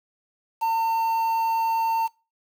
triangle tone with quantisation, 905 Hz, A5, 48 cents sharp, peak -18 dBFS, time 0.61-2.08 s, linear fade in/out 20 ms, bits 7, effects noise-tail reverb RT60 0.3 s tail -23 dB re dry

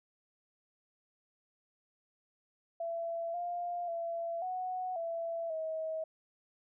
sine tone with pitch steps, 671 / 701 / 674 / 738 / 668 / 638 Hz, E5 / F5 / E5 / F#5 / E5 / D#5, +31 / +6 / +38 / -5 / +23 / +43 cents, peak -34 dBFS, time 2.8-6.04 s, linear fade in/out 5 ms, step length 540 ms, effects none

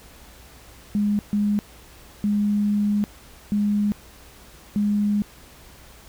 sine tone bursts at uneven times, 206.5 Hz, G#3, 10 cents flat, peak -18 dBFS, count 5, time 0.95-1.19 / 1.33-1.59 / 2.24-3.04 / 3.52-3.92 / 4.76-5.22 s, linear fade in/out 0 ms, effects added 60 Hz sine -51 dBFS peak until 6.08 s + pink hiss -48 dBFS RMS until 6.08 s

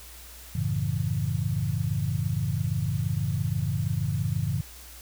sine chord, F# minor seventh, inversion none, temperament equal, 92.5 / 110 / 138.59 / 164.81 Hz, F#2 / A2 / C#3 / E3, 0 / 0 / 0 / 0 cents, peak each -31 / -29 / -29 / -32 dBFS, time 0.55-4.61 s, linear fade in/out 5 ms, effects added 60 Hz sine -47 dBFS peak until 5.01 s + white hiss -47 dBFS RMS until 5.01 s

